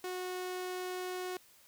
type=tone; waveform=sawtooth; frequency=365.8 Hz; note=F#4; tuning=20 cents flat; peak=-33 dBFS; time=0.04-1.37 s; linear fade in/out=2 ms; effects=white hiss -62 dBFS RMS until 1.67 s